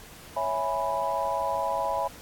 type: chord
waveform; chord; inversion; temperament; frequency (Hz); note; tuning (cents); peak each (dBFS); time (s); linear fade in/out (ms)
sine; C# minor seventh; none; equal; 554.4 / 659.3 / 830.6 / 987.8; C#5 / E5 / G#5 / B5; 0 / 0 / 0 / 0; -32 / -31 / -31 / -29; 0.36-2.08; 10
effects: pink hiss -47 dBFS RMS until 2.21 s + AAC 64 kbps